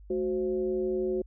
sine tone with frequency modulation, 370 Hz, F#4, in tune, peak -26 dBFS, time 0.1-1.22 s, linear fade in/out 5 ms, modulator 154 Hz, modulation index 0.68, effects added 50 Hz sine -47 dBFS peak until 1.26 s

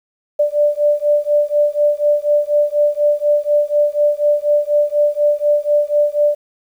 sine beating tone pair, 587.3 / 591.4 Hz, D5 / D5, 0 / +12 cents, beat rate 4.1 Hz, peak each -15 dBFS, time 0.39-6.35 s, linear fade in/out 10 ms, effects 8-bit

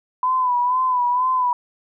sine tone with vibrato, 1000 Hz, B5, 21 cents sharp, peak -16 dBFS, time 0.23-1.53 s, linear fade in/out 2 ms, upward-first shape sine, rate 2.1 Hz, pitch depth 53 cents each way, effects none

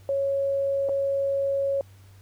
sine tone with dropouts, 552 Hz, C#5, 7 cents flat, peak -22 dBFS, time 0.09-1.81 s, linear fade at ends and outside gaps 1 ms, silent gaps 0.888-0.893 s, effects added 97 Hz sine -48 dBFS peak until 2.21 s + pink hiss -59 dBFS RMS until 2.21 s

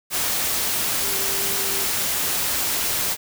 sine tone in noise, 392 Hz, G4, in tune, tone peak -34 dBFS, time 1-1.88 s, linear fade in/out 50 ms, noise white, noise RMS -23 dBFS, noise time 0.1-3.17 s, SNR -14 dB, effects none

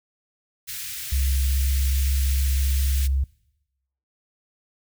white band-stop noise, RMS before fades -33 dBFS, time 0.67-3.08 s, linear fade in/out 20 ms, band 130 to 1700 Hz, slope 24 dB/octave
sine tone with pitch glide, 67.1 to 67.53 Hz, C2 to C#2, +44 to -45 cents, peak -19 dBFS, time 1.12-3.24 s, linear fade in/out 5 ms, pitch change +11 cents, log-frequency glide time 1.81-1.96 s
effects noise-tail reverb RT60 0.9 s tail -22 dB re dry

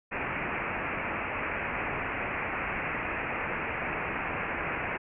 white low-pass noise, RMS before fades -33 dBFS, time 0.11-4.98 s, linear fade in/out 20 ms, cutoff 2600 Hz, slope 96 dB/octave, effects none

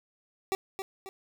25% pulse tone with echo, 385.8 Hz, G4, 28 cents flat, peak -23 dBFS, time 0.52-0.55 s, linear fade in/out 0 ms, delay 270 ms, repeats 2, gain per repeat -7 dB, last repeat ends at 1.09 s, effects none

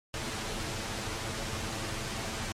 pink noise with comb filter, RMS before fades -35 dBFS, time 0.14-2.52 s, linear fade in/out 0 ms, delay 9 ms, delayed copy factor +0.6, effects low-pass 8000 Hz 12 dB/octave + MP3 64 kbps

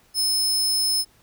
sawtooth tone, 5210 Hz, E8, 21 cents flat, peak -17 dBFS, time 0.14-1.05 s, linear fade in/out 50 ms, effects pink hiss -58 dBFS RMS until 1.22 s

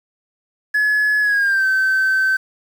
triangle tone with pitch glide, 1700 to 1541 Hz, G#6 to G6, +40 to -30 cents, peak -11 dBFS, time 0.74-2.37 s, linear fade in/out 10 ms, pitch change -170 cents, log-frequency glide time 1.21-1.66 s, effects tanh soft clip ceiling -9 dBFS + 7-bit

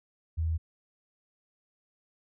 sine tone, 81 Hz, E2, 30 cents flat, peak -26 dBFS, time 0.37-0.58 s, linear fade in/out 20 ms, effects none

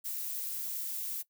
violet noise, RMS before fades -37 dBFS, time 0.04-1.23 s, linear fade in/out 20 ms, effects noise-tail reverb RT60 0.1 s tail -18 dB re dry

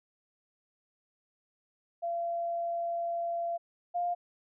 sine tone pair in turn, 683 / 701.8 Hz, F5 / F5, -39 / +8 cents, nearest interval unison, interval 47 cents, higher second, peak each -30 / -28 dBFS, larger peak second, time 2.02-3.58 / 3.94-4.15 s, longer first, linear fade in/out 20 ms, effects none

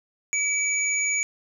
sine tone pair together, 2300 / 6815 Hz, D7 / G#8, -37 / +44 cents, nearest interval octave + perfect fifth, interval 1881 cents, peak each -24 / -25 dBFS, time 0.33-1.23 s, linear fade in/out 0 ms, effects none

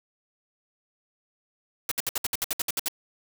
white noise bursts, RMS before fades -27 dBFS, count 12, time 1.89-2.883 s, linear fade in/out 2 ms, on 25 ms, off 63 ms, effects none

